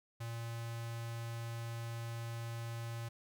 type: tone with notch filter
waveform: square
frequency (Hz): 116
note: A#2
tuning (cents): -8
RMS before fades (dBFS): -42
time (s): 0.2-3.09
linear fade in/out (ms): 10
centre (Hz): 270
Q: 0.72
effects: none

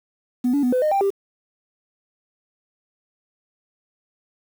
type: tone with pitch steps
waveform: sine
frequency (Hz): 247.8 / 285.5 / 248.1 / 506 / 612 / 788 / 395.3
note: B3 / D4 / B3 / B4 / D#5 / G5 / G4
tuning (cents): +6 / -49 / +8 / +42 / -29 / +9 / +15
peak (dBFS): -15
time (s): 0.44-1.105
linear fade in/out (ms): 10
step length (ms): 95
effects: tanh soft clip ceiling -13 dBFS + 7-bit

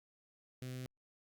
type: tone with notch filter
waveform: sawtooth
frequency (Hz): 127.7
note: C3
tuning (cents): -42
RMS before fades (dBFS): -44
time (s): 0.62-0.86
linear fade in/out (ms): 0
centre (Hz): 930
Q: 0.68
effects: Opus 48 kbps

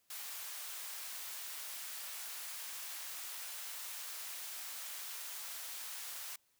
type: high-pass noise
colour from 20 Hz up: white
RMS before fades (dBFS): -45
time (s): 0.1-6.36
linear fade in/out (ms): 5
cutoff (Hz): 830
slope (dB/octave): 12
effects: white hiss -75 dBFS RMS until 6.59 s

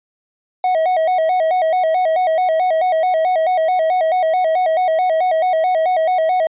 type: tone with vibrato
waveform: triangle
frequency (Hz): 687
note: F5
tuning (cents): -29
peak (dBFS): -11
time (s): 0.64-6.47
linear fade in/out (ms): 2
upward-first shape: square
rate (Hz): 4.6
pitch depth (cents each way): 120
effects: resampled to 8000 Hz

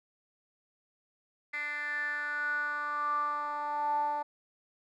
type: tone with band-pass filter sweep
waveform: 10% pulse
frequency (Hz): 294.3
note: D4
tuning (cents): +4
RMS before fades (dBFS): -33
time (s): 1.53-4.23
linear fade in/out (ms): 10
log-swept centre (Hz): 2100 to 800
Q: 9
effects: none

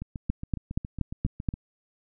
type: two click trains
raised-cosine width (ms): 5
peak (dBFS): -22 / -13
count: 12 / 6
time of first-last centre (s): 0.02-1.539 / 0.3-1.488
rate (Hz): 7.24 / 4.21
effects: none

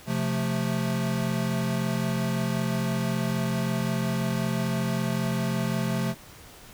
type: chord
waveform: square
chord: F major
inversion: second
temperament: equal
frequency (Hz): 130.81 / 174.61 / 220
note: C3 / F3 / A3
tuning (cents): 0 / 0 / 0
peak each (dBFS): -30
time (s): 0.06-6.15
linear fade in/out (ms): 50
effects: pink hiss -48 dBFS RMS until 6.73 s

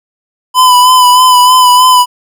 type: tone with vibrato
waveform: square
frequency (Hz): 1003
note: B5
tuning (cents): +26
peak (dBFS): -3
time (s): 0.54-2.06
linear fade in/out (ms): 50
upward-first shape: sine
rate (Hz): 3.2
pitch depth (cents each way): 29
effects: none

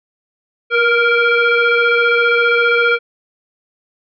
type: tone with frequency modulation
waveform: sine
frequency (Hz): 460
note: A#4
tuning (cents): -23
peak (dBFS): -10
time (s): 0.7-2.99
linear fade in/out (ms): 50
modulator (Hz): 935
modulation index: 2.2
effects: none

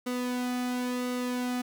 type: tone with flanger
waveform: sawtooth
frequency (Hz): 248.4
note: B3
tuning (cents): +10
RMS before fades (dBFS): -31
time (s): 0.06-1.62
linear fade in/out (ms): 10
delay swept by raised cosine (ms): 1.2 to 1.89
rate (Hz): 0.96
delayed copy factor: -0.6
effects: 11-bit

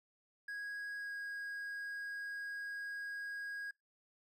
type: tone with pitch glide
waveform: triangle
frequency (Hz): 1652 to 1641.5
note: G#6 to G#6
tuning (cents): -10 to -21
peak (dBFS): -39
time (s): 0.48-3.71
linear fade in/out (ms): 5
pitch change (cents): -11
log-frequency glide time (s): 1-1.12
effects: noise-tail reverb RT60 0.2 s tail -23 dB re dry

